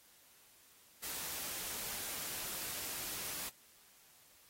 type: noise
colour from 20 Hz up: white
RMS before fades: -42 dBFS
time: 1.02-3.5 s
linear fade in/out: 20 ms
effects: white hiss -64 dBFS RMS until 4.49 s + AAC 48 kbps